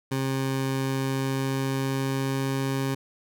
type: tone with pitch glide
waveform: 20% pulse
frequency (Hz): 134 to 135.09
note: C3 to C#3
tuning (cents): +42 to -44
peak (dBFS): -20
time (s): 0.11-2.95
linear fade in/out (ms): 10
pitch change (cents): +14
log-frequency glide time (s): 0.85-2.57
effects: none